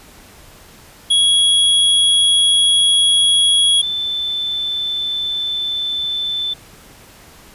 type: tone pair in turn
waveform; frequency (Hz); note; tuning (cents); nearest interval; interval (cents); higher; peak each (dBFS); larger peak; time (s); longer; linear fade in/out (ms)
square / sine; 3329 / 3527; G#7 / A7; +3 / +3; minor second; 100; second; -11 / -18; first; 1.1-3.82 / 3.82-6.54; neither; 10
effects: pink hiss -43 dBFS RMS until 7.54 s + resampled to 32000 Hz